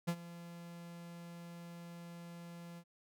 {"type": "tone with ADSR envelope", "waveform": "45% pulse", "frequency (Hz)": 171.2, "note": "F3", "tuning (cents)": -34, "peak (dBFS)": -31, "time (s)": [0.07, 2.84], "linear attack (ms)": 17, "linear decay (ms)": 64, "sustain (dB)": -17, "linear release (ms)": 63, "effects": []}